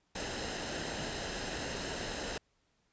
pink noise with comb filter, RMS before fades -38 dBFS, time 0.15-2.38 s, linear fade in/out 5 ms, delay 0.87 ms, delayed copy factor -0.5, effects pink hiss -75 dBFS RMS until 2.92 s + resampled to 16000 Hz

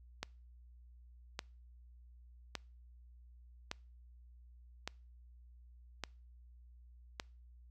click train, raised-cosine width 0.2 ms, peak -21 dBFS, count 7, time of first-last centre 0.23-7.199 s, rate 0.861 Hz, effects noise-tail reverb RT60 0.4 s tail -26 dB re dry + added 60 Hz sine -56 dBFS peak until 7.7 s

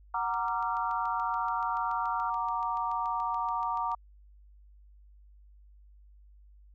sine chord, Gb augmented, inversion none, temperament equal, 740 / 932.3 / 1174.7 Hz, Gb5 / Bb5 / D6, 0 / 0 / 0 cents, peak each -36 / -31 / -33 dBFS, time 0.14-3.95 s, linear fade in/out 5 ms
sine tone, 1374 Hz, F6, 29 cents flat, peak -37 dBFS, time 0.14-2.3 s, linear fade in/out 5 ms
click train, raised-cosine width 0.2 ms, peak -35 dBFS, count 26, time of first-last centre 0.34-3.917 s, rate 6.99 Hz
effects added 50 Hz sine -53 dBFS peak until 6.74 s

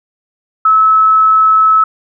sine tone, 1298 Hz, E6, 27 cents flat, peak -5 dBFS, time 0.65-1.84 s, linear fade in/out 5 ms, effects none

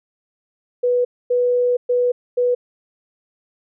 sine tone bursts at uneven times, 491.4 Hz, B4, 9 cents flat, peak -14 dBFS, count 4, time 0.83-1.05 / 1.3-1.77 / 1.89-2.12 / 2.37-2.55 s, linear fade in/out 10 ms, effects none

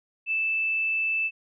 sine tone, 2637 Hz, E7, in tune, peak -23 dBFS, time 0.26-1.31 s, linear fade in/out 50 ms, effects none

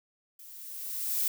violet noise with level ramp, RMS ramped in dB -50 to -27 dBFS, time 0.39-1.28 s, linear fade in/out 2 ms, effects none

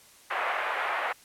pink band-pass noise, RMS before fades -30 dBFS, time 0.3-1.13 s, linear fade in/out 10 ms, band 650 to 2300 Hz, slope 24 dB/octave, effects white hiss -55 dBFS RMS until 1.24 s + low-pass 12000 Hz 12 dB/octave

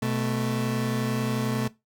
30% pulse tone pair together, 125.4 / 219.6 Hz, B2 / A3, +27 / -3 cents, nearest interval minor seventh, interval 970 cents, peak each -25 dBFS, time 0.02-1.68 s, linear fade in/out 5 ms, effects noise-tail reverb RT60 0.2 s tail -18 dB re dry

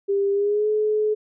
sine tone with pitch glide, 398.2 to 426.8 Hz, G4 to G#4, +27 to +47 cents, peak -18 dBFS, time 0.08-1.15 s, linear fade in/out 20 ms, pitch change +120 cents, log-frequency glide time 0.32-0.68 s, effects none

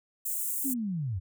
white high-pass noise, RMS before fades -32 dBFS, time 0.25-0.74 s, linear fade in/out 10 ms, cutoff 7300 Hz, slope 48 dB/octave
sine linear sweep, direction down, 283.4 to 82.41 Hz, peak -29 dBFS, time 0.64-1.2 s, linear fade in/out 20 ms
effects none

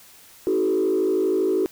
sine tone with frequency modulation, 375.5 Hz, F#4, 26 cents sharp, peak -17 dBFS, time 0.47-1.66 s, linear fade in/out 0 ms, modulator 52.7 Hz, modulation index 1.1, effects tanh soft clip ceiling -14 dBFS + white hiss -49 dBFS RMS until 1.71 s

